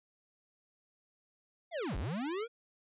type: linear two-way sweep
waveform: square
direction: down then up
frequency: 735 to 35.83 to 485.5 Hz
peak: -35 dBFS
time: 1.71-2.48 s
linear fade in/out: 50 ms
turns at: 1.97 s
effects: resampled to 8000 Hz